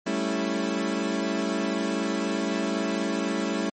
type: chord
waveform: 30% pulse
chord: A dominant seventh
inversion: third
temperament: equal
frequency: 196 / 220 / 277.2 / 329.6 Hz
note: G3 / A3 / C#4 / E4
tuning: 0 / 0 / 0 / 0 cents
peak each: -28 dBFS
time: 0.06-3.7 s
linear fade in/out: 10 ms
effects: low-pass 11000 Hz 12 dB/octave + MP3 32 kbps